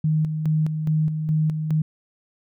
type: tone with tremolo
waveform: sine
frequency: 155.56 Hz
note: D#3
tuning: in tune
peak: -17 dBFS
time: 0.04-1.82 s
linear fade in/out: 5 ms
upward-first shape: square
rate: 2.4 Hz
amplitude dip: 50%
effects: none